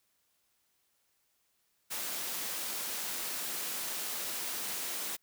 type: high-pass noise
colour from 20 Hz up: white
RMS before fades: -37 dBFS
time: 1.9-5.17 s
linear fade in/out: 20 ms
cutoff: 190 Hz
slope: 12 dB/octave
effects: white hiss -75 dBFS RMS until 5.22 s